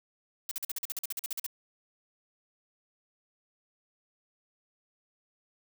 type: noise bursts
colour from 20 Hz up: blue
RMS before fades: -34 dBFS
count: 15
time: 0.49-1.465 s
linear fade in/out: 2 ms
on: 23 ms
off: 45 ms
effects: none